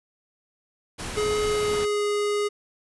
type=noise; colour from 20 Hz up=pink; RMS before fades=-33 dBFS; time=0.98-1.86 s; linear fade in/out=20 ms
type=tone with pitch glide; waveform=square; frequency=421.9 to 413.5 Hz; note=G#4 to G#4; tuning=+27 to -8 cents; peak=-23 dBFS; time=1.16-2.49 s; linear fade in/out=20 ms; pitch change=-35 cents; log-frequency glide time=1.48-2.03 s
effects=resampled to 24000 Hz